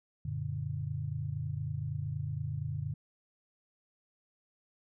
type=chord; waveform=sine; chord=Gb augmented; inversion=none; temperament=equal with one note detuned; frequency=92.5 / 116.54 / 145.23 Hz; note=Gb2 / Bb2 / D3; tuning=0 / 0 / -19 cents; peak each=-39 / -38 / -36 dBFS; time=0.25-2.94 s; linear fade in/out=5 ms; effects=none